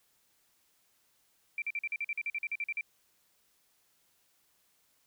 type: tone bursts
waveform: sine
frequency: 2349 Hz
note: D7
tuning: in tune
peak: -31 dBFS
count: 15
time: 1.58-2.81 s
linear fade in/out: 2 ms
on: 40 ms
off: 45 ms
effects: white hiss -71 dBFS RMS until 5.06 s